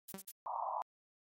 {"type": "noise bursts", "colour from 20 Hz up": "violet", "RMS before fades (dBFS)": -44, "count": 3, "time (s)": [0.08, 0.317], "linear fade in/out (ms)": 10, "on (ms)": 45, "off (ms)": 51}
{"type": "tone with exponential decay", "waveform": "sawtooth", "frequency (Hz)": 192.7, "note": "G3", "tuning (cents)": -29, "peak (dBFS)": -36, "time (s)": [0.14, 0.25], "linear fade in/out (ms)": 2, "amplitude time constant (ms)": 23}
{"type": "band-pass noise", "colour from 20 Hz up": "white", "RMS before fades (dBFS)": -39, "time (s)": [0.46, 0.82], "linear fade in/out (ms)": 0, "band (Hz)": [640, 1100], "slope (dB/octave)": 96}
{"effects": ["MP3 64 kbps"]}